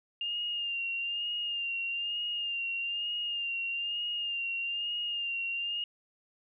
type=tone with vibrato; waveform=sine; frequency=2807 Hz; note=F7; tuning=8 cents sharp; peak=-31 dBFS; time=0.21-5.84 s; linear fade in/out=2 ms; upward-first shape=sine; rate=1.1 Hz; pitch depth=38 cents each way; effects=none